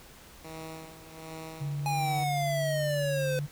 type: tone with tremolo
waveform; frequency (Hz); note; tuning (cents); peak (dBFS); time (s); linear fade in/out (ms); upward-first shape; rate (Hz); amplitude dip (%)
10% pulse; 160.1; D#3; +50; -31; 0.44-2.24; 5; sine; 1.3; 75
type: tone with pitch glide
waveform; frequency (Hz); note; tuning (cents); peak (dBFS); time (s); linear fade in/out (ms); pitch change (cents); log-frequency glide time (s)
sine; 144.1 to 145.02; D3 to D3; -33 to -22; -30; 1.6-3.47; 20; +11; 1.92-2.54
type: clicks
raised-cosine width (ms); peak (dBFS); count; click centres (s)
0.3; -37; 2; 1.795 / 2.239
type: exponential sweep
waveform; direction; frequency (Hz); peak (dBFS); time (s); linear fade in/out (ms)
square; down; 833 to 507; -29; 1.86-3.39; 0
effects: pink hiss -52 dBFS RMS until 3.51 s